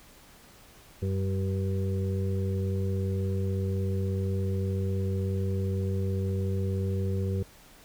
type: harmonic tone with a mistuned harmonic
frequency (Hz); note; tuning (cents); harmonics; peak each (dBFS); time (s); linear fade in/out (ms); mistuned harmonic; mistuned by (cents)
96.5; G2; -27; 1 / 2 / 4 / 5; -27 / -34 / -36 / -39; 1.02-7.43; 5; 1; -29
effects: pink hiss -54 dBFS RMS until 7.84 s